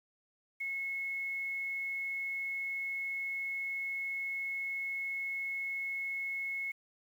sine tone with quantisation, 2183 Hz, C#7, 27 cents flat, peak -34 dBFS, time 0.6-6.72 s, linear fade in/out 10 ms, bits 10, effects none

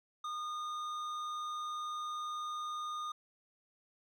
sine tone with hard clipping, 1223 Hz, D#6, 30 cents flat, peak -39 dBFS, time 0.24-3.12 s, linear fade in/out 5 ms, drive 9 dB, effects none

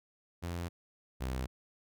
sawtooth tone pair in turn, 86.3 / 64.33 Hz, F2 / C2, -20 / -29 cents, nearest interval perfect fourth, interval 509 cents, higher first, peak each -32 / -30 dBFS, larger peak second, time 0.42-0.69 / 1.2-1.47 s, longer neither, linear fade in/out 20 ms, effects none

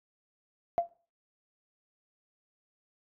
sine tone with exponential decay, 687 Hz, F5, 29 cents flat, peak -19 dBFS, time 0.78-0.89 s, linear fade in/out 0 ms, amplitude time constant 23 ms, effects noise-tail reverb RT60 0.4 s tail -20 dB re dry + tanh soft clip ceiling -15 dBFS

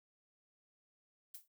violet noise with exponential decay, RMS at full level -44 dBFS, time 1.34-1.48 s, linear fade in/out 5 ms, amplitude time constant 29 ms, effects none

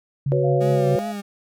sine tone with tremolo, 138.8 Hz, C#3, 3 cents sharp, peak -18 dBFS, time 0.26-0.96 s, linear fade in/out 5 ms, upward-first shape triangle, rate 4.9 Hz, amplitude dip 35%
sine chord, F# suspended fourth, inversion none, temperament just, 370 / 493.3 / 555 Hz, F#4 / B4 / C#5, 0 / -2 / +2 cents, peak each -23 dBFS, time 0.32-0.99 s, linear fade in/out 0 ms
sine tone, 692 Hz, F5, 16 cents flat, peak -27 dBFS, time 0.43-1.13 s, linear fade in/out 20 ms
40% pulse tone with vibrato, 202.6 Hz, G#3, 43 cents flat, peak -27 dBFS, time 0.6-1.22 s, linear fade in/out 20 ms, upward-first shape triangle, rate 2.6 Hz, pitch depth 74 cents each way
effects none

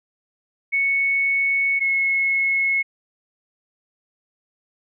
sine tone pair in turn, 2213 / 2181 Hz, C#7 / C#7, -3 / -29 cents, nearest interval unison, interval 26 cents, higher first, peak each -17 dBFS, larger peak neither, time 0.72-1.8 / 1.8-2.83 s, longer first, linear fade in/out 20 ms, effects none

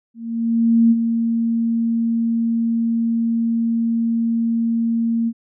sine tone with ADSR envelope, 230 Hz, A#3, 23 cents flat, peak -9 dBFS, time 0.14-5.33 s, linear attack 770 ms, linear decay 37 ms, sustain -7 dB, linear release 54 ms, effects none

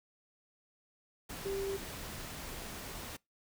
sine tone in noise, 392 Hz, G4, in tune, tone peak -34 dBFS, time 1.45-1.77 s, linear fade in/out 10 ms, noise pink, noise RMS -44 dBFS, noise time 1.29-3.17 s, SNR +7 dB, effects noise-tail reverb RT60 0.2 s tail -24 dB re dry

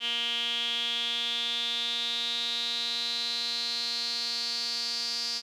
sawtooth tone with band-pass filter sweep, 235.9 Hz, A#3, 21 cents sharp, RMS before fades -31 dBFS, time 0-5.42 s, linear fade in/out 50 ms, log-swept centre 3100 to 4800 Hz, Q 9.2, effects none

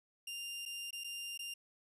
sawtooth tone with dropouts, 2794 Hz, F7, in tune, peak -38 dBFS, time 0.27-1.54 s, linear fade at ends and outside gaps 5 ms, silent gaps 0.654-0.659 / 0.908-0.928 / 1.038-1.043 / 1.377-1.391 s, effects resampled to 32000 Hz

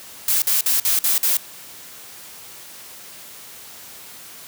blue noise bursts, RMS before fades -18 dBFS, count 6, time 0.28-1.37 s, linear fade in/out 2 ms, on 140 ms, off 50 ms, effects white hiss -40 dBFS RMS until 4.47 s + high-pass 80 Hz 12 dB/octave

